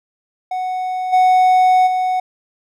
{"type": "tone with level steps", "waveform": "triangle", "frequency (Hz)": 740, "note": "F#5", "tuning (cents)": 0, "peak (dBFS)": [-17, -7, -13], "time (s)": [0.51, 2.2], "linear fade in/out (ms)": 5, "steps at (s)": [1.12, 1.86], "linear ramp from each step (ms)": 20, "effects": []}